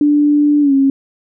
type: tone with pitch glide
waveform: sine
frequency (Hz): 293.7 to 272.5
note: D4 to C#4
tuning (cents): 0 to -29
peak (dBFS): -8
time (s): 0.01-0.9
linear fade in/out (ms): 2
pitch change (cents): -129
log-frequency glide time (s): 0.61-0.73
effects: none